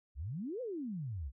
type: exponential two-way sweep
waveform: sine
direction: up then down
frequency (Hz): 59 to 530 to 59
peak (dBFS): -37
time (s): 0.15-1.32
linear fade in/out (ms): 50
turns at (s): 0.61
effects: none